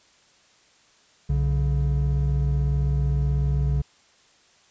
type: tone pair together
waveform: triangle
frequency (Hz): 62.8 / 141.24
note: B1 / C#3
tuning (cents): +30 / +33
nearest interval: octave + major second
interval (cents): 1403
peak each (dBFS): -20 / -21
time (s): 1.29-3.82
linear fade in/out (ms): 10
effects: white hiss -58 dBFS RMS until 4.7 s + resampled to 16000 Hz